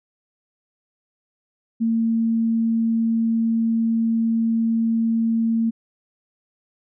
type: tone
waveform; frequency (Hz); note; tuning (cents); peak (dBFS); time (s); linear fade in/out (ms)
sine; 227.2; A#3; -44; -17; 1.8-5.71; 20
effects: none